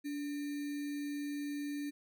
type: tone with sample-and-hold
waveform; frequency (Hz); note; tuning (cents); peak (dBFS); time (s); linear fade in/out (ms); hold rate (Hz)
sine; 288.9; D4; -28; -36; 0.04-1.91; 20; 2100
effects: none